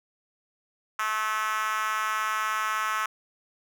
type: tone with high-pass filter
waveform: 5% pulse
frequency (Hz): 216.4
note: A3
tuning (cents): -29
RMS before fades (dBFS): -28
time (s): 0.99-3.06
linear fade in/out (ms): 2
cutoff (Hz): 1200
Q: 4.6
effects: none